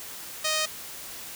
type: tone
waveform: 5% pulse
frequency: 622.3 Hz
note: D#5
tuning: in tune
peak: -13 dBFS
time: 0.44-0.66 s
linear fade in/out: 10 ms
effects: white hiss -40 dBFS RMS until 1.35 s